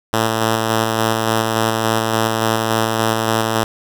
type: tone with tremolo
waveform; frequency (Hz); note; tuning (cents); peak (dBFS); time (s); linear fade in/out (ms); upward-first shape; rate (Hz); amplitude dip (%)
5% pulse; 111.7; A2; +27; -3; 0.13-3.64; 5; square; 3.5; 25
effects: none